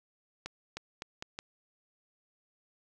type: accelerating click train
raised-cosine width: 0.2 ms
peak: -21 dBFS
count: 5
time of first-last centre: 0.46-1.389 s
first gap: 310 ms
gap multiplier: 0.81
effects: none